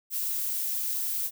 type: noise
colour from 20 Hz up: violet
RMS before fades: -30 dBFS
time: 0.1-1.31 s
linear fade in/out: 50 ms
effects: none